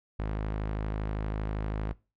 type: tone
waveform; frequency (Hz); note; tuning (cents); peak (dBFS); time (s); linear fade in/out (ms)
sawtooth; 52.6; G#1; +23; -26; 0.19-1.93; 5
effects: noise-tail reverb RT60 0.3 s tail -22 dB re dry + low-pass 2000 Hz 12 dB/octave